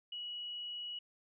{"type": "tone", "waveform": "sine", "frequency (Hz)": 2925, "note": "F#7", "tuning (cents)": -21, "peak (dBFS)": -40, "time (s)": [0.12, 0.99], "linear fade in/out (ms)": 5, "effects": []}